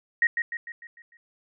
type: tone with echo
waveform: sine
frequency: 1880 Hz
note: A#6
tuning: 14 cents sharp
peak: -17 dBFS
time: 0.22-0.27 s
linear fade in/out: 2 ms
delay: 150 ms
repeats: 6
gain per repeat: -6 dB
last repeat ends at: 1.17 s
effects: none